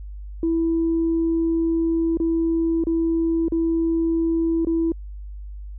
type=tone with dropouts; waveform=sine; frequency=329.6 Hz; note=E4; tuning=in tune; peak=-17 dBFS; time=0.43-4.92 s; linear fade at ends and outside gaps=2 ms; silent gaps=2.172-2.2 / 2.839-2.869 / 3.483-3.521 / 4.649-4.67 s; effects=tanh soft clip ceiling -13 dBFS + added 50 Hz sine -32 dBFS peak until 5.78 s